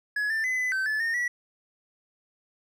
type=tone with pitch steps; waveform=triangle; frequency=1688 / 1780 / 2022 / 2007 / 1543 / 1733 / 1833 / 1941 Hz; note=G#6 / A6 / B6 / B6 / G6 / A6 / A#6 / B6; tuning=+28 / +20 / +40 / +27 / -28 / -27 / -30 / -31 cents; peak=-23 dBFS; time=0.16-1.28 s; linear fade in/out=5 ms; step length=140 ms; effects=none